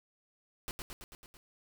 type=noise with echo; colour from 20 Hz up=pink; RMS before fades=-39 dBFS; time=0.68-0.71 s; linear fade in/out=0 ms; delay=110 ms; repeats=6; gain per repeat=-3 dB; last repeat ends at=1.37 s; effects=none